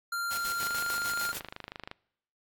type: tone with pitch glide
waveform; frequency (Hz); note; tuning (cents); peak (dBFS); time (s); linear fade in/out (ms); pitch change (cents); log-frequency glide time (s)
square; 1388 to 1398.5; F6 to F6; -11 to +2; -31; 0.12-1.32; 5; +13; 0.63-0.7
type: noise with tremolo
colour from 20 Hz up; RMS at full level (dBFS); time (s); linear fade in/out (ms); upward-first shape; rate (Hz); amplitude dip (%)
white; -37; 0.3-1.4; 20; square; 6.7; 65
type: click train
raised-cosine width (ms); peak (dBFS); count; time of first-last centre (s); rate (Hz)
0.3; -23; 34; 0.63-1.914; 25.7
effects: noise-tail reverb RT60 0.8 s tail -25 dB re dry + AAC 64 kbps